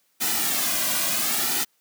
white noise with flanger, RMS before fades -24 dBFS, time 0.2-1.65 s, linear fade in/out 20 ms, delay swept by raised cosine 1.8 to 2.31 ms, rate 0.69 Hz, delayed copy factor -0.7, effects white hiss -67 dBFS RMS until 1.8 s + high-pass 150 Hz 12 dB/octave

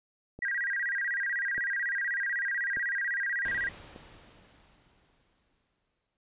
click train, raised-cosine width 2 ms, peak -31 dBFS, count 4, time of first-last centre 0.39-3.961 s, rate 0.84 Hz
sine tone with vibrato, 1760 Hz, A6, in tune, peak -28 dBFS, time 0.42-3.69 s, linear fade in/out 5 ms, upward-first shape square, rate 16 Hz, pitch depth 160 cents each way
pink noise with exponential decay, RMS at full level -43 dBFS, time 3.45-6.17 s, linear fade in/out 1 ms, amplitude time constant 590 ms
effects resampled to 8000 Hz

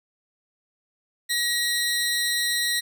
25% pulse tone pair together, 1900 / 4054 Hz, A#6 / B7, +33 / +45 cents, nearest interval octave + minor second, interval 1312 cents, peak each -21 dBFS, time 1.29-2.81 s, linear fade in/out 20 ms, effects none

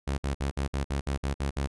sawtooth tone bursts, 69.3 Hz, C#2, in tune, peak -23 dBFS, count 10, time 0.07-1.674 s, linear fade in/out 10 ms, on 110 ms, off 56 ms, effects resampled to 24000 Hz

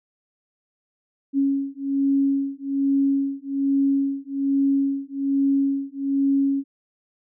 sine beating tone pair, 275.2 / 276.4 Hz, C#4 / C#4, -12 / -5 cents, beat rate 1.2 Hz, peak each -22 dBFS, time 1.33-6.64 s, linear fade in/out 50 ms, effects none

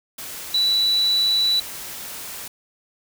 sine tone in noise, 3951 Hz, B7, in tune, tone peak -16 dBFS, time 0.54-1.6 s, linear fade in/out 5 ms, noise white, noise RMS -34 dBFS, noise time 0.18-2.48 s, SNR +15 dB, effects none

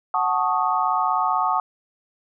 sine chord, D# half-diminished seventh, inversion first, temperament equal, 740 / 880 / 1108.7 / 1244.5 Hz, F#5 / A5 / C#6 / D#6, 0 / 0 / 0 / 0 cents, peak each -24 dBFS, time 0.14-1.6 s, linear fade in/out 2 ms, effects none

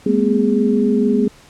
sine tone cluster, 205.3 / 228.4 / 252.1 / 413 Hz, G#3 / A#3 / B3 / G#4, -20 / -35 / +36 / -10 cents, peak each -18 dBFS, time 0.06-1.28 s, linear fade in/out 5 ms, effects pink hiss -46 dBFS RMS until 1.49 s + low-pass 9000 Hz 12 dB/octave

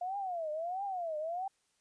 sine tone with vibrato, 698.5 Hz, F5, in tune, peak -34 dBFS, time 0.01-1.48 s, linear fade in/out 5 ms, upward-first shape triangle, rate 1.5 Hz, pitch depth 270 cents each way, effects white hiss -75 dBFS RMS until 1.8 s + resampled to 22050 Hz

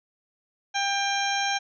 harmonic tone, 796 Hz, G5, 26 cents sharp, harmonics 1 / 2 / 3 / 4 / 5 / 7 / 8, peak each -27 / -30 / -32 / -33 / -34 / -35 / -36 dBFS, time 0.74-1.59 s, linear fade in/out 20 ms, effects none

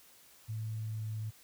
sine tone with pitch glide, 110 to 108.99 Hz, A2 to A2, 0 to -16 cents, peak -35 dBFS, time 0.48-1.31 s, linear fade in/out 20 ms, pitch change -16 cents, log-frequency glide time 0.71-1.06 s, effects white hiss -60 dBFS RMS until 1.43 s

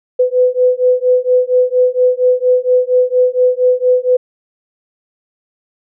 sine beating tone pair, 500 / 504.3 Hz, B4 / B4, +21 / +36 cents, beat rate 4.3 Hz, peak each -12 dBFS, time 0.19-4.17 s, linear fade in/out 10 ms, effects none

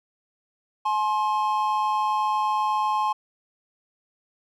triangle tone pair together, 851 / 1059 Hz, G#5 / C6, +42 / +21 cents, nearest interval major third, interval 379 cents, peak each -22 / -22 dBFS, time 0.85-3.13 s, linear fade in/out 10 ms, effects none

